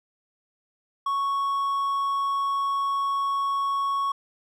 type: tone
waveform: triangle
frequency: 1108.7 Hz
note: C#6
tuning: in tune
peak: -21 dBFS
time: 1.06-4.12 s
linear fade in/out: 5 ms
effects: none